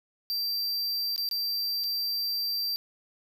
square tone with dropouts, 4699 Hz, D8, in tune, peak -28 dBFS, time 0.3-2.76 s, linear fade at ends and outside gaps 0 ms, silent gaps 1.161-1.179 / 1.289-1.312 / 1.837-1.841 s, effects none

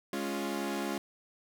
sawtooth chord, Db major, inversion second, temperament equal, 207.7 / 277.2 / 349.2 Hz, Ab3 / Db4 / F4, 0 / 0 / 0 cents, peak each -33 dBFS, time 0.13-0.98 s, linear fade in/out 2 ms, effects none

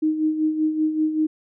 sine tone with tremolo, 311.1 Hz, D#4, in tune, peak -16 dBFS, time 0.02-1.27 s, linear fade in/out 10 ms, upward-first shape sine, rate 5.2 Hz, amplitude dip 60%, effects none

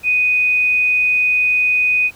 sine tone, 2490 Hz, D#7, 1 cent sharp, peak -12 dBFS, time 0.03-2.11 s, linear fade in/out 50 ms, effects pink hiss -45 dBFS RMS until 2.15 s

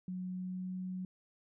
sine tone with pitch glide, 183.3 to 184.68 Hz, F#3 to F#3, -16 to -3 cents, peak -37 dBFS, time 0.08-1.05 s, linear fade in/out 2 ms, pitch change +13 cents, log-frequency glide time 0.28-0.75 s, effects none

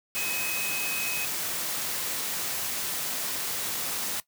sine tone in noise, 2537 Hz, D#7, 33 cents sharp, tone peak -31 dBFS, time 0.16-1.25 s, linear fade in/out 0 ms, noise white, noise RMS -31 dBFS, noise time 0.15-4.2 s, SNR -3 dB, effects noise-tail reverb RT60 0.1 s tail -18 dB re dry + high-pass 100 Hz 12 dB/octave

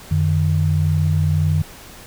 sine tone pair together, 91 / 152.84 Hz, F#2 / D#3, -28 / -31 cents, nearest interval major sixth, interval 897 cents, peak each -17 dBFS, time 0.11-1.62 s, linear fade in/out 5 ms, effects pink hiss -40 dBFS RMS until 2.06 s

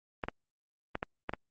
clicks, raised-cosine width 0.5 ms, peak -18 dBFS, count 6, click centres 0.238 / 0.285 / 0.954 / 1.029 / 1.294 / 1.336 s, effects Opus 32 kbps

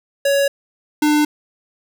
square tone pair in turn, 559 / 299.7 Hz, C#5 / D4, +14 / +35 cents, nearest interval major seventh, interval 1079 cents, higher first, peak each -14 / -13 dBFS, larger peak second, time 0.25-0.48 / 1.02-1.25 s, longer neither, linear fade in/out 5 ms, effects none

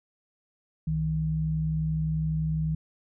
sine tone pair together, 65.33 / 157.1 Hz, C2 / D#3, -2 / +17 cents, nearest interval octave + minor third, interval 1519 cents, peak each -33 / -25 dBFS, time 0.87-2.75 s, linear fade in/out 5 ms, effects none

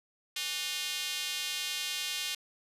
square tone with high-pass filter, 164.81 Hz, E3, in tune, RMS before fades -35 dBFS, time 0.36-2.35 s, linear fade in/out 5 ms, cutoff 3100 Hz, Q 1.7, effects resampled to 32000 Hz

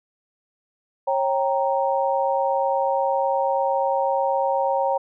sine chord, G diminished, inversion second, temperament equal with one note detuned, 545.8 / 784 / 932.3 Hz, Db5 / G5 / Bb5, -27 / 0 / 0 cents, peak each -22 / -24 / -24 dBFS, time 1.07-4.98 s, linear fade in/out 10 ms, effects none

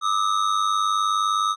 square ring-modulated tone, 1242 Hz, D#6, 3 cents flat, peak -17 dBFS, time 0.01-1.56 s, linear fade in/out 50 ms, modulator 49.9 Hz, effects low-pass 6000 Hz 12 dB/octave

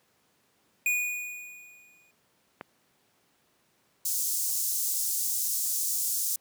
square tone with exponential decay, 2459 Hz, D#7, 21 cents flat, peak -23 dBFS, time 0.86-2.11 s, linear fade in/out 2 ms, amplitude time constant 270 ms
click, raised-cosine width 0.5 ms, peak -22 dBFS, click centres 2.611 s
pink high-pass noise, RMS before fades -29 dBFS, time 4.05-6.36 s, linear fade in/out 5 ms, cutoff 6300 Hz, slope 24 dB/octave
effects pink hiss -68 dBFS RMS until 6.4 s + high-pass 150 Hz 12 dB/octave

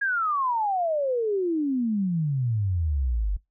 sine exponential sweep, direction down, 1661.2 to 46.08 Hz, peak -22 dBFS, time 0.01-3.37 s, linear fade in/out 10 ms, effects noise-tail reverb RT60 0.2 s tail -24 dB re dry

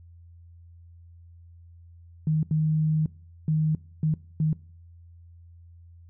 sine tone bursts at uneven times, 155.56 Hz, D#3, in tune, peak -20 dBFS, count 5, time 2.27-2.43 / 2.51-3.06 / 3.48-3.75 / 4.03-4.14 / 4.4-4.53 s, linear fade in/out 2 ms, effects noise-tail reverb RT60 0.5 s tail -22 dB re dry + added 85 Hz sine -47 dBFS peak until 6.09 s

